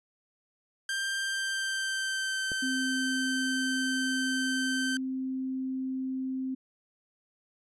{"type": "tone with pitch glide", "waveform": "sawtooth", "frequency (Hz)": [1582, 1548.5], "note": ["G6", "G6"], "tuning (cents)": [15, -22], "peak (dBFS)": -26, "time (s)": [0.89, 4.97], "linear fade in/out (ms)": 2, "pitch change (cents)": -37, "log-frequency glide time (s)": [1.17, 2.42]}
{"type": "click", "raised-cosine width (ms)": 2, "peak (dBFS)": -26, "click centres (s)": 2.518}
{"type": "tone", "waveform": "sine", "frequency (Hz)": 261.6, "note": "C4", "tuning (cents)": 0, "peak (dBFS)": -30, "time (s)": [2.62, 6.55], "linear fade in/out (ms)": 10}
{"effects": ["resampled to 24000 Hz"]}